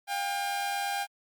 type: tone pair together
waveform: sawtooth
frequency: 712 / 801 Hz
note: F5 / G5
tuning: +33 / +37 cents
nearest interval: major second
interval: 204 cents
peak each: -34 / -26 dBFS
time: 0.07-1.07 s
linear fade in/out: 50 ms
effects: Opus 48 kbps